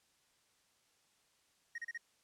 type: tone bursts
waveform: triangle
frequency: 1873 Hz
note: A#6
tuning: 8 cents sharp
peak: -38 dBFS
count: 4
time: 1.75-1.977 s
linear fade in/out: 5 ms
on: 32 ms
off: 33 ms
effects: white hiss -73 dBFS RMS until 2.23 s + low-pass 9000 Hz 12 dB/octave